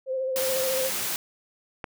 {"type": "tone with vibrato", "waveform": "sine", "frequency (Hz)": 523.3, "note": "C5", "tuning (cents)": 0, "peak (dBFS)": -25, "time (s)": [0.06, 0.91], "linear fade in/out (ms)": 50, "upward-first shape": "sine", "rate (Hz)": 14, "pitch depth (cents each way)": 29}
{"type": "high-pass noise", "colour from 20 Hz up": "white", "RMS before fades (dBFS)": -29, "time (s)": [0.36, 1.16], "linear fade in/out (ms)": 0, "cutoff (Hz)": 100, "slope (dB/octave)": 48}
{"type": "click", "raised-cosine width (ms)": 0.5, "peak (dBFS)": -18, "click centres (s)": 1.842}
{"effects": []}